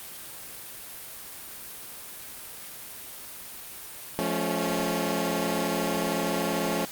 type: chord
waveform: 15% pulse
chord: F augmented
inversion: none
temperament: equal with one note detuned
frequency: 174.61 / 215 / 277.2 Hz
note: F3 / A3 / C#4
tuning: 0 / -40 / 0 cents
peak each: -24 dBFS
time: 4.19-6.85 s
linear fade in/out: 0 ms
effects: white hiss -41 dBFS RMS until 6.91 s + Opus 32 kbps